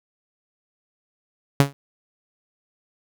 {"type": "tone with exponential decay", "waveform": "sawtooth", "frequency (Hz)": 140, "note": "C#3", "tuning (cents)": 18, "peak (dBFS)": -6, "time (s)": [1.6, 1.73], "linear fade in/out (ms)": 0, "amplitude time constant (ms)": 28, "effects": []}